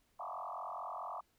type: tone with frequency modulation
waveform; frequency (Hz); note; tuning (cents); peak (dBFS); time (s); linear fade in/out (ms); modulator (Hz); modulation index
sine; 932.3; A#5; 0; -40; 0.19-1.21; 10; 44.6; 6.2
effects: pink hiss -75 dBFS RMS until 1.38 s